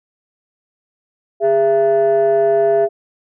sine tone pair together, 407.8 / 670 Hz, G#4 / E5, -32 / +28 cents, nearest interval major sixth, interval 860 cents, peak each -12 dBFS, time 1.4-2.89 s, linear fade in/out 50 ms, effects tanh soft clip ceiling -7 dBFS

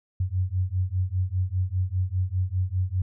sine beating tone pair, 90.1 / 95.1 Hz, F#2 / F#2, -45 / +48 cents, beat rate 5 Hz, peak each -26 dBFS, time 0.2-3.02 s, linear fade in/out 5 ms, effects none

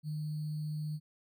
sine tone with sample-and-hold, 152.5 Hz, D#3, 34 cents flat, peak -34 dBFS, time 0.03-1 s, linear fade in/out 50 ms, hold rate 4410 Hz, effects none

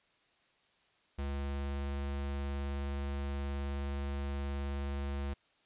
square tone with vibrato, 70 Hz, C#2, 18 cents sharp, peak -35 dBFS, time 1.18-5.34 s, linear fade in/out 10 ms, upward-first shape sine, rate 19 Hz, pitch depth 10 cents each way, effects white hiss -70 dBFS RMS until 5.65 s + resampled to 8000 Hz

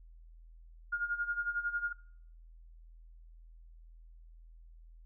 sine tone with tremolo, 1420 Hz, F6, 28 cents sharp, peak -29 dBFS, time 0.92-1.93 s, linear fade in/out 10 ms, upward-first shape sine, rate 11 Hz, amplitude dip 80%, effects noise-tail reverb RT60 0.7 s tail -25 dB re dry + added 41 Hz sine -52 dBFS peak until 5.05 s

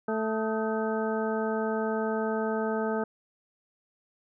harmonic tone with a mistuned harmonic, 220 Hz, A3, in tune, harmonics 1 / 2 / 3 / 4 / 6 / 7, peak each -31 / -30 / -34 / -36 / -38 / -39 dBFS, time 0.08-3.04 s, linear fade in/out 5 ms, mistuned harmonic 6, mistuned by -74 cents, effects none

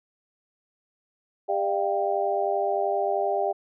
sine tone cluster, 400.2 / 602 / 692 / 785 Hz, G4 / D5 / F5 / G5, +36 / +43 / -16 / +2 cents, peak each -28 dBFS, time 1.48-3.53 s, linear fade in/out 20 ms, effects none

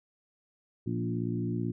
harmonic tone with a mistuned harmonic, 58.27 Hz, A#1, in tune, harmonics 2 / 3 / 4 / 5 / 6, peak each -33 / -35 / -36 / -37 / -38 dBFS, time 0.86-1.72 s, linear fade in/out 10 ms, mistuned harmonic 4, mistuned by +19 cents, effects none

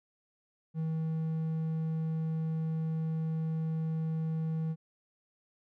triangle tone, 160.1 Hz, D#3, 50 cents sharp, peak -28 dBFS, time 0.74-4.76 s, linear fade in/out 50 ms, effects none

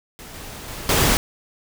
pink noise with level steps, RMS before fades -39 / -36 / -33 / -17 dBFS, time 0.19-1.17 s, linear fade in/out 0 ms, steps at 0.34 / 0.68 / 0.89 s, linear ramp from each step 2 ms, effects none

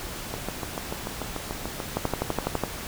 two click trains, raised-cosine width 1 ms, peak -16 / -10 dBFS, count 11 / 9, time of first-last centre 0.34-1.802 / 1.97-2.637 s, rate 6.84 / 12 Hz, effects pink hiss -36 dBFS RMS until 2.87 s

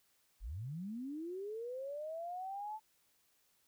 sine linear sweep, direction up, 35.66 to 880 Hz, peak -40 dBFS, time 0.4-2.8 s, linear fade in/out 50 ms, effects white hiss -74 dBFS RMS until 3.67 s

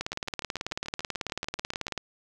two click trains, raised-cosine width 0.2 ms, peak -22 / -13 dBFS, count 13 / 37, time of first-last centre 0.13-1.882 / 0.01-1.977 s, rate 6.85 / 18.3 Hz, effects none

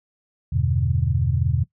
sine chord, E minor seventh, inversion none, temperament equal, 82.41 / 98 / 123.47 / 146.83 Hz, E2 / G2 / B2 / D3, 0 / 0 / 0 / 0 cents, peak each -23 / -25 / -22 / -26 dBFS, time 0.52-1.64 s, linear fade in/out 10 ms, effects noise-tail reverb RT60 0.1 s tail -19 dB re dry

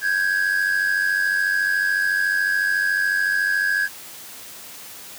triangle tone pair together, 1567.3 / 1661.2 Hz, G6 / G#6, -1 / 0 cents, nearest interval minor second, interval 101 cents, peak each -21 / -18 dBFS, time 0.01-3.89 s, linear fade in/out 50 ms, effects white hiss -39 dBFS RMS until 5.18 s + high-pass 80 Hz 12 dB/octave

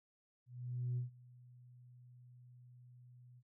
sine tone with ADSR envelope, 123.47 Hz, B2, in tune, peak -33 dBFS, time 0.46-3.43 s, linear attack 510 ms, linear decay 130 ms, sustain -24 dB, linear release 49 ms, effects tanh soft clip ceiling -32 dBFS

